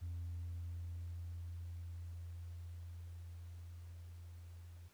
sine tone with level ramp, 85.8 Hz, F2, 30 cents flat, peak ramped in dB -39 to -51 dBFS, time 0.01-4.89 s, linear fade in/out 20 ms, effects tanh soft clip ceiling -38 dBFS + pink hiss -69 dBFS RMS until 4.93 s

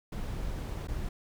brown noise with dropouts, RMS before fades -35 dBFS, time 0.12-1.09 s, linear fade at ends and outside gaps 5 ms, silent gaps 0.873-0.883 s, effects none

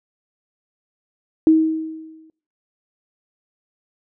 sine tone with exponential decay, 318 Hz, D#4, 38 cents sharp, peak -7 dBFS, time 1.47-2.3 s, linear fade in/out 1 ms, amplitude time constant 180 ms, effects noise-tail reverb RT60 0.5 s tail -23 dB re dry

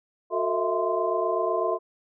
sine tone cluster, 367 / 447.2 / 641 / 669 / 1039 Hz, F#4 / A4 / E5 / E5 / C6, -14 / +28 / -49 / +25 / -12 cents, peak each -29 dBFS, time 0.3-1.79 s, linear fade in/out 50 ms, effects none

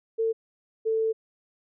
sine tone pair in turn, 449.2 / 444.3 Hz, A4 / A4, +36 / +17 cents, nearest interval unison, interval 19 cents, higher first, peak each -22 dBFS, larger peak neither, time 0.18-0.33 / 0.85-1.13 s, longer second, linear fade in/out 20 ms, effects none

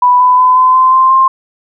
sine tone with pitch steps, 989 / 999.9 / 1010.9 / 1022.1 / 1033.4 / 1044.8 / 1056.3 Hz, B5 / B5 / B5 / C6 / C6 / C6 / C6, +2 / +21 / +40 / -41 / -22 / -3 / +16 cents, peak -4 dBFS, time 0.02-1.28 s, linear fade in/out 5 ms, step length 180 ms, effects none

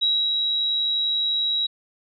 sine tone with ADSR envelope, 3863 Hz, B7, 39 cents flat, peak -17 dBFS, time 0.01-1.67 s, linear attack 19 ms, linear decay 260 ms, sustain -3 dB, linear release 12 ms, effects none

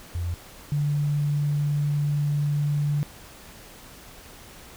sine tone pair in turn, 86.5 / 146.02 Hz, F2 / D3, -16 / -10 cents, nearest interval major sixth, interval 906 cents, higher second, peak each -25 / -21 dBFS, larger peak second, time 0.15-0.34 / 0.72-3.03 s, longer second, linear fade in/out 0 ms, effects pink hiss -46 dBFS RMS until 4.76 s

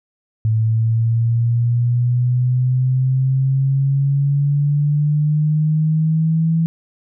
sine exponential sweep, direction up, 110 to 164.6 Hz, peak -13 dBFS, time 0.45-6.66 s, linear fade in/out 0 ms, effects none

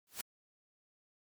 white noise with exponential growth, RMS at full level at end -36 dBFS, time 0.07-0.21 s, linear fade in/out 1 ms, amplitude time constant 29 ms, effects MP3 96 kbps

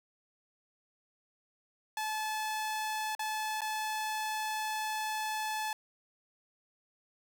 sawtooth tone with dropouts, 864 Hz, A5, 32 cents flat, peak -29 dBFS, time 1.97-5.73 s, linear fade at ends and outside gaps 2 ms, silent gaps 3.151-3.193 / 3.608-3.617 s, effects 10-bit

